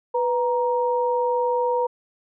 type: tone pair together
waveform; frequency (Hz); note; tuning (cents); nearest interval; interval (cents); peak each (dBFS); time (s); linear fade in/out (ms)
sine; 494.4 / 938.4; B4 / A#5; +2 / +11; major seventh; 1109; -21 / -23; 0.14-1.87; 10
effects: none